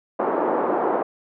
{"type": "band-pass noise", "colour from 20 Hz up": "pink", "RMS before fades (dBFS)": -22, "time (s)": [0.19, 1.03], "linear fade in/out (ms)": 10, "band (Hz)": [310, 1100], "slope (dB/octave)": 24, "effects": []}